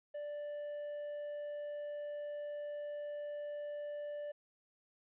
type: tone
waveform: triangle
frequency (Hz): 587.3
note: D5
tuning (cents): 0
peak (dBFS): -38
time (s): 0.14-4.32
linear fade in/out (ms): 10
effects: resampled to 8000 Hz + 13-bit